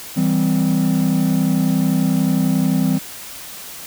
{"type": "chord", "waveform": "triangle", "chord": "C major", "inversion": "first", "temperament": "equal with one note detuned", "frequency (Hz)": [164.81, 196, 258.6], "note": ["E3", "G3", "C4"], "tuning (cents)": [0, 0, -20], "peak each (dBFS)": -16, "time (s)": [0.16, 2.99], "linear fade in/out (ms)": 20, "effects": ["tanh soft clip ceiling -6 dBFS", "white hiss -34 dBFS RMS until 3.86 s"]}